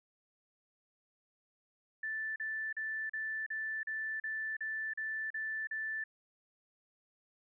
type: tone bursts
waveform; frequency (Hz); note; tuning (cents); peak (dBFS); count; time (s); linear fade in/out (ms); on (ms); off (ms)
sine; 1760; A6; 0; -35; 11; 2.03-6.04; 5; 330; 38
effects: none